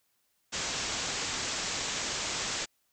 white low-pass noise, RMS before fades -34 dBFS, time 0.52-2.66 s, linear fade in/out 20 ms, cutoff 7700 Hz, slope 96 dB/octave, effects white hiss -74 dBFS RMS until 2.92 s

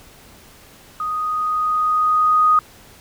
sine tone with level ramp, 1244.5 Hz, D#6, in tune, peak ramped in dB -21 to -10 dBFS, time 1-2.59 s, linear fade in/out 2 ms, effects pink hiss -46 dBFS RMS until 3 s

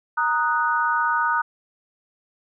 sine chord, D# minor, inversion second, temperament equal, 932.3 / 1244.5 / 1480 Hz, A#5 / D#6 / F#6, 0 / 0 / 0 cents, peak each -23 dBFS, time 0.17-1.42 s, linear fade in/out 10 ms, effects none

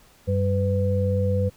sine tone cluster, 95.7 / 193.3 / 500 Hz, G2 / G3 / B4, -41 / -24 / +21 cents, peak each -21 / -28 / -25 dBFS, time 0.27-1.5 s, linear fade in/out 20 ms, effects pink hiss -55 dBFS RMS until 1.56 s

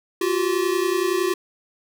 square tone pair together, 349.7 / 380.5 Hz, F4 / F#4, +2 / +48 cents, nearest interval minor second, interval 146 cents, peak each -23 dBFS, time 0.21-1.34 s, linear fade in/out 5 ms, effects none

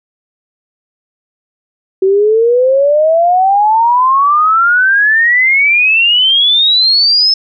sine exponential sweep, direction up, 375.8 to 5274 Hz, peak -6 dBFS, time 2.02-7.34 s, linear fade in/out 5 ms, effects none

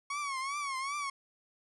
30% pulse tone with vibrato, 1108.7 Hz, C#6, in tune, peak -31 dBFS, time 0.1-1.1 s, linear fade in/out 5 ms, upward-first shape triangle, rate 2.6 Hz, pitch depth 120 cents each way, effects resampled to 24000 Hz

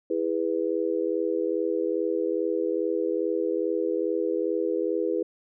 sine chord, E major, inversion none, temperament just, 329.6 / 412 / 494.4 Hz, E4 / G#4 / B4, 0 / -14 / +2 cents, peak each -28 dBFS, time 0.1-5.23 s, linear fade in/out 5 ms, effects none

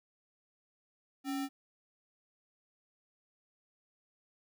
sine tone with sample-and-hold, 277.2 Hz, C#4, in tune, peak -33 dBFS, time 1.24-1.49 s, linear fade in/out 50 ms, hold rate 1050 Hz, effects none

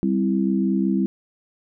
sine chord, C major, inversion second, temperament equal, 196 / 261.6 / 329.6 Hz, G3 / C4 / E4, 0 / 0 / 0 cents, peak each -20 / -24 / -24 dBFS, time 0.03-1.06 s, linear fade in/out 0 ms, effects none

